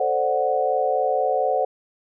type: chord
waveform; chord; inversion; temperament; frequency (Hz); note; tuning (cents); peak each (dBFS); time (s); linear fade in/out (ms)
sine; D dominant seventh; second; equal; 440 / 523.3 / 587.3 / 740; A4 / C5 / D5 / F#5; 0 / 0 / 0 / 0; -27 / -23 / -26 / -22; 0-1.65; 5
effects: none